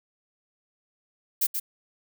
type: noise with echo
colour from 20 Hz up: violet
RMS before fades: -23 dBFS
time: 1.41-1.47 s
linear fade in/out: 10 ms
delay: 130 ms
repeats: 1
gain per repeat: -6 dB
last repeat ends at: 1.6 s
effects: none